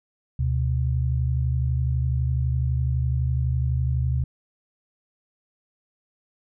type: tone pair together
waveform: sine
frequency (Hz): 74.2 / 126.17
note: D2 / B2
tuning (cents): +18 / +37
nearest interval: major sixth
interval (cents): 919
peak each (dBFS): -23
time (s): 0.39-4.24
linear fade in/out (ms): 5
effects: none